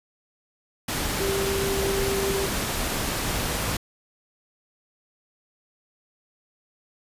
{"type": "tone in noise", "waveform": "sine", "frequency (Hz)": 392, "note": "G4", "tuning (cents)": 0, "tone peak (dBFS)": -25, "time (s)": [1.2, 2.46], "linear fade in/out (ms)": 5, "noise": "pink", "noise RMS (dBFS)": -27, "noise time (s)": [0.88, 3.77], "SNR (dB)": -1, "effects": ["resampled to 32000 Hz"]}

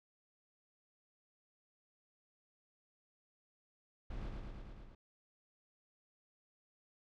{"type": "noise with echo", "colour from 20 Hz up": "brown", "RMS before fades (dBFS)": -43, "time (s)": [4.1, 4.29], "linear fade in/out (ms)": 5, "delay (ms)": 110, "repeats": 6, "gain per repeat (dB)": -2, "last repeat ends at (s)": 4.95, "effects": ["low-pass 4000 Hz 12 dB/octave"]}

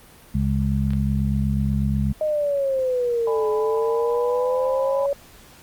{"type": "harmonic tone", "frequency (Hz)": 68.2, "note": "C#2", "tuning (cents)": -28, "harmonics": [1, 2, 3], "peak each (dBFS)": [-23, -23, -23], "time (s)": [0.34, 2.13], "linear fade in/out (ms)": 10}
{"type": "clicks", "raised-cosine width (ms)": 0.3, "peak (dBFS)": -23, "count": 2, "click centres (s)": [0.906, 0.934]}
{"type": "exponential two-way sweep", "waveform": "sine", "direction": "down then up", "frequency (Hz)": [622.3, 427.1, 564], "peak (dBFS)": -19, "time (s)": [2.21, 5.13], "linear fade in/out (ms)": 2, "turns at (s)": 3.5}
{"type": "chord", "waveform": "sine", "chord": "G# diminished", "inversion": "second", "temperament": "just", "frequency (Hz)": [598, 830.6, 996.7], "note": ["D5", "G#5", "B5"], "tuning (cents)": [31, 0, 16], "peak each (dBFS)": [-31, -33, -29], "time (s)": [3.27, 5.06], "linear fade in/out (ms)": 2}
{"effects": ["pink hiss -48 dBFS RMS until 5.62 s", "Opus 32 kbps"]}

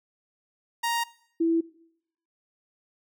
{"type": "tone pair in turn", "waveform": ["sawtooth", "sine"], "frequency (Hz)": [935, 330.6], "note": ["A#5", "E4"], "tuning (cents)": [5, 5], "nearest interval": "octave + tritone", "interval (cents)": 1800, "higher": "first", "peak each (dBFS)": [-21, -20], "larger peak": "second", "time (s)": [[0.83, 1.04], [1.4, 1.61]], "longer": "neither", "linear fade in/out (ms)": 10, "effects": ["noise-tail reverb RT60 0.7 s tail -21 dB re dry"]}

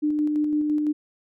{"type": "tone with tremolo", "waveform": "sine", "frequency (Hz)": 300, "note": "D4", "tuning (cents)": 37, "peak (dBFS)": -19, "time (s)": [0.02, 0.93], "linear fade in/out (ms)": 20, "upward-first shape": "square", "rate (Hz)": 5.9, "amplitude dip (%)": 25, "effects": []}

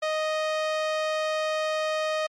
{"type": "tone", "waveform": "sawtooth", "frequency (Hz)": 622.3, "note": "D#5", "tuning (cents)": 0, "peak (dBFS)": -21, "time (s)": [0.02, 2.27], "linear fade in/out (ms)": 10, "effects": ["low-pass 5000 Hz 12 dB/octave", "Opus 48 kbps"]}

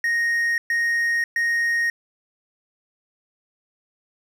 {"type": "tone bursts", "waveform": "triangle", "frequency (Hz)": 1864.7, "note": "A#6", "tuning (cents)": 0, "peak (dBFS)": -17, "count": 3, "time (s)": [0.04, 1.9], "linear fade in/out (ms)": 2, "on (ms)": 540, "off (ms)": 120, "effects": []}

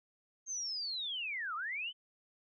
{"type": "linear two-way sweep", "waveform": "sine", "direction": "down then up", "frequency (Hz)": [6440, 1179, 3109], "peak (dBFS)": -36, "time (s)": [0.46, 1.93], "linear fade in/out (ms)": 50, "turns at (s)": 1.55, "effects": []}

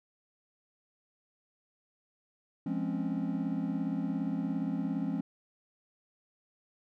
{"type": "chord", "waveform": "triangle", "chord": "Db major seventh", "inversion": "first", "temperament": "just", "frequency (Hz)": [173.24, 207.9, 259.9, 277.2], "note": ["F3", "Ab3", "C4", "Db4"], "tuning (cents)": [-14, 2, -11, 0], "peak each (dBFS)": -34, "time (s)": [2.66, 5.21], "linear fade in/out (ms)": 5, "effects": []}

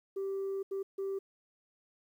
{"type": "tone bursts at uneven times", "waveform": "sine", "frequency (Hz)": 390, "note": "G4", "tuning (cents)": -9, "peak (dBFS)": -31, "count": 3, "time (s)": [[0.16, 0.63], [0.71, 0.83], [0.98, 1.19]], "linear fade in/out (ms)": 10, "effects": ["tanh soft clip ceiling -31 dBFS", "11-bit"]}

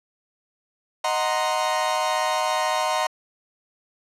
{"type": "chord", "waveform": "40% pulse", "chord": "C half-diminished seventh", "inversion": "first", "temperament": "equal", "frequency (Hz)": [622.3, 740, 932.3, 1046.5], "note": ["Eb5", "Gb5", "Bb5", "C6"], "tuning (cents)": [0, 0, 0, 0], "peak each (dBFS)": -26, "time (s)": [1.04, 3.07], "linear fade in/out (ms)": 5, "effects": ["low-pass 9000 Hz 12 dB/octave"]}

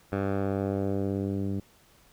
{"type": "tone with low-pass filter sweep", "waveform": "10% pulse", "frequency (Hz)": 98.3, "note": "G2", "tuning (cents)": 5, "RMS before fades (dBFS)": -29, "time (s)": [0.12, 1.6], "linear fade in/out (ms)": 5, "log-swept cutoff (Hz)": [1500, 240], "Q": 0.97, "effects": ["pink hiss -60 dBFS RMS until 2.12 s"]}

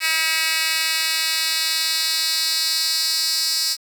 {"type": "tone with high-pass filter sweep", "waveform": "10% pulse", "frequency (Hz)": 321, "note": "E4", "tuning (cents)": -46, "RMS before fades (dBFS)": -21, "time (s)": [0, 3.77], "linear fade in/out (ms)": 50, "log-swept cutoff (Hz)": [2600, 4900], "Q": 2.3, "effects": ["8-bit"]}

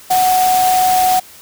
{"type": "tone in noise", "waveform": "sine", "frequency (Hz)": 740, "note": "F#5", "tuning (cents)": 0, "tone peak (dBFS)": -10, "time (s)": [0.1, 1.2], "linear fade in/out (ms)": 10, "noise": "white", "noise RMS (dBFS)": -21, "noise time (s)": [0.1, 1.2], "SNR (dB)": 8, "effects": ["white hiss -40 dBFS RMS until 1.41 s"]}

